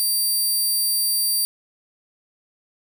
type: tone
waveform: 10% pulse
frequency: 4700 Hz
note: D8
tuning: 1 cent sharp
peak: -12 dBFS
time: 0-1.45 s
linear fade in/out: 0 ms
effects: 8-bit